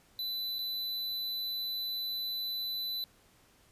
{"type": "tone with dropouts", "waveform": "square", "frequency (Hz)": 3997, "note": "B7", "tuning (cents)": 20, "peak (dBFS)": -34, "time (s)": [0.19, 3.04], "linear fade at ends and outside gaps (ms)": 1, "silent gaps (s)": [0.585, 0.59], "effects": ["pink hiss -64 dBFS RMS until 3.71 s", "resampled to 32000 Hz"]}